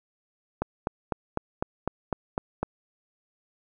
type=click train; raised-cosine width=1 ms; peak=-12 dBFS; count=9; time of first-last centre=0.62-2.63 s; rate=3.98 Hz; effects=none